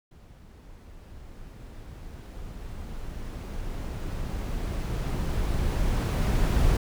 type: noise with level ramp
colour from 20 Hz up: brown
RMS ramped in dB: -49 to -21 dBFS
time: 0.11-6.77 s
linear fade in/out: 5 ms
effects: none